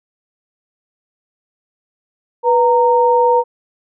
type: tone pair together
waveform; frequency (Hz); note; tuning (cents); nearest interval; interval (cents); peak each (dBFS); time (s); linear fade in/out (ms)
sine; 490.4 / 925; B4 / A#5; -12 / -14; major seventh; 1098; -12; 2.43-3.44; 50
effects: none